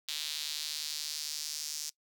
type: tone with high-pass filter sweep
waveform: square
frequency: 75.6 Hz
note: D#2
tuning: 49 cents flat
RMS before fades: -38 dBFS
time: 0.08-1.9 s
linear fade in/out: 5 ms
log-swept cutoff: 3700 to 5600 Hz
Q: 2.6
effects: noise-tail reverb RT60 0.1 s tail -21 dB re dry